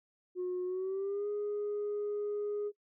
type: tone with pitch glide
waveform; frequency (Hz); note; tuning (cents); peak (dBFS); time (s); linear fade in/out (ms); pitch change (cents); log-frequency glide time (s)
sine; 362.6 to 414.1; F#4 to G#4; -35 to -5; -31; 0.35-2.72; 50; +230; 0.65-1.28
effects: noise-tail reverb RT60 0.1 s tail -24 dB re dry + tanh soft clip ceiling -30 dBFS